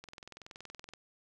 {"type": "click train", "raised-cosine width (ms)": 0.2, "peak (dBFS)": -30, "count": 20, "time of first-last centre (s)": [0.04, 0.936], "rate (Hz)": 21.2, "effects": []}